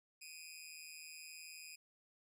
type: tone with amplitude modulation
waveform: 15% pulse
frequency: 2488 Hz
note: D#7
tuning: 1 cent flat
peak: -40 dBFS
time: 0.21-1.76 s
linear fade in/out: 10 ms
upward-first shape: sine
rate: 159 Hz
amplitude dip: 90%
effects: none